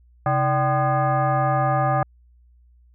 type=tone with frequency modulation; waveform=sine; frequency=318.1 Hz; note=D#4; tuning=38 cents sharp; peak=-17 dBFS; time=0.26-2.03 s; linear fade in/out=2 ms; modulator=452 Hz; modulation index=2.1; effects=added 60 Hz sine -51 dBFS peak until 2.94 s